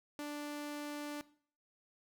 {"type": "tone", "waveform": "sawtooth", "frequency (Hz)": 293.7, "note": "D4", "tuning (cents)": 0, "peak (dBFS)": -36, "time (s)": [0.19, 1.21], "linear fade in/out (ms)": 0, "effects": ["noise-tail reverb RT60 0.5 s tail -18 dB re dry"]}